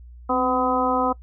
harmonic tone with a mistuned harmonic, 252.9 Hz, B3, 41 cents sharp, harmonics 1 / 2 / 3 / 4 / 5, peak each -25 / -25 / -25 / -25 / -25 dBFS, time 0.29-1.13 s, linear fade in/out 10 ms, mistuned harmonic 1, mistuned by +52 cents, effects noise-tail reverb RT60 0.1 s tail -22 dB re dry + added 60 Hz sine -40 dBFS peak until 1.22 s

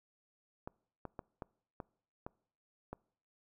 clicks, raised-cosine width 1 ms, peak -28 dBFS, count 7, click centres 0.675 / 1.053 / 1.192 / 1.422 / 1.802 / 2.265 / 2.93 s, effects noise-tail reverb RT60 0.6 s tail -25 dB re dry

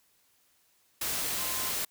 sine tone in noise, 1041 Hz, C6, 9 cents flat, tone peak -43 dBFS, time 1.38-1.71 s, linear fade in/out 5 ms, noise white, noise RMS -32 dBFS, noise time 1.01-1.85 s, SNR -14 dB, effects white hiss -68 dBFS RMS until 1.9 s

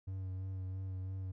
triangle tone with vibrato, 94.3 Hz, F#2, 33 cents sharp, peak -36 dBFS, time 0.07-1.32 s, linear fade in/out 10 ms, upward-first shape sine, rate 3 Hz, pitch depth 22 cents each way, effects none

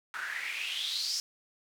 white noise with band-pass filter sweep, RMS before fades -35 dBFS, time 0.14-1.2 s, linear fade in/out 0 ms, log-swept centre 1400 to 5500 Hz, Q 6.5, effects none

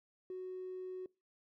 triangle tone with tanh clipping, 370 Hz, F#4, in tune, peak -40 dBFS, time 0.3-1.06 s, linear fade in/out 2 ms, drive 1 dB, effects noise-tail reverb RT60 0.3 s tail -25 dB re dry

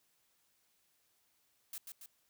blue noise with echo, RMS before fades -44 dBFS, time 1.73-1.78 s, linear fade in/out 2 ms, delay 140 ms, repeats 2, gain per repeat -4 dB, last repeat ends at 2.06 s, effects white hiss -75 dBFS RMS until 2.29 s

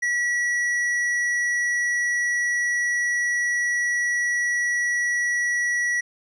triangle tone with hard clipping, 1935 Hz, B6, 36 cents flat, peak -22 dBFS, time 0.02-6.01 s, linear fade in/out 10 ms, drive 10 dB, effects none

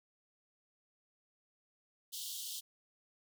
pink high-pass noise, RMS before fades -43 dBFS, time 2.12-2.61 s, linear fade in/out 20 ms, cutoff 3000 Hz, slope 96 dB/octave, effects none

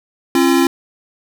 square tone pair together, 269.3 / 342 Hz, C#4 / F4, -50 / -36 cents, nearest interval major third, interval 414 cents, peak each -14 dBFS, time 0.35-0.67 s, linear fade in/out 2 ms, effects none

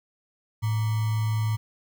sine tone with sample-and-hold, 109.3 Hz, A2, 11 cents flat, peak -22 dBFS, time 0.62-1.57 s, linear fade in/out 20 ms, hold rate 1050 Hz, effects none

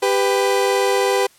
30% pulse tone pair together, 395.4 / 498.2 Hz, G4 / B4, +15 / +15 cents, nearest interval major third, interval 400 cents, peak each -15 / -16 dBFS, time 0.02-1.27 s, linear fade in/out 10 ms, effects white hiss -52 dBFS RMS until 1.38 s + low-pass 12000 Hz 12 dB/octave

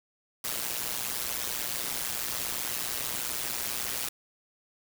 white noise with amplitude modulation, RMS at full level -29 dBFS, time 0.44-4.09 s, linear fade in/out 5 ms, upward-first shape sine, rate 120 Hz, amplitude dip 90%, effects none

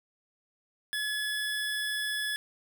25% pulse tone, 1706 Hz, G#6, 46 cents sharp, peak -26 dBFS, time 0.93-2.36 s, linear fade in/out 0 ms, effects none

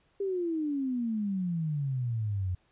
sine exponential sweep, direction down, 403 to 88.5 Hz, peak -28 dBFS, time 0.2-2.55 s, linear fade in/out 5 ms, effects pink hiss -69 dBFS RMS until 2.71 s + resampled to 8000 Hz

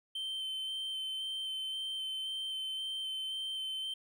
triangle tone with vibrato, 3100 Hz, G7, 20 cents flat, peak -34 dBFS, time 0.15-3.94 s, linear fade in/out 5 ms, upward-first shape square, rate 1.9 Hz, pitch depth 10 cents each way, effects none

